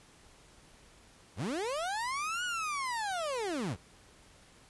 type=linear two-way sweep; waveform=30% pulse; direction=up then down; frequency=66.8 to 1480 to 66.8 Hz; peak=-30 dBFS; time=1.36-3.77 s; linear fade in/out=50 ms; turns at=2.44 s; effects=pink hiss -59 dBFS RMS until 4.69 s + resampled to 24000 Hz